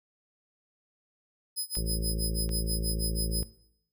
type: tone with tremolo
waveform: 15% pulse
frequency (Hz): 5040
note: D#8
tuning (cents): +21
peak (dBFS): -24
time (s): 1.56-3.46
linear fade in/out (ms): 20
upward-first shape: sine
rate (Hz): 6.2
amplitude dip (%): 95
type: clicks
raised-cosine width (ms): 0.2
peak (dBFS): -27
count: 2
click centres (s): 1.753 / 2.492
type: harmonic tone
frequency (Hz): 55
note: A1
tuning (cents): 0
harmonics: 1 / 2 / 3 / 4 / 6 / 7 / 8 / 9 / 10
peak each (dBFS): -30 / -39 / -37 / -44 / -46 / -44 / -47 / -50 / -49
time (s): 1.77-3.43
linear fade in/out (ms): 0
effects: noise-tail reverb RT60 0.7 s tail -18 dB re dry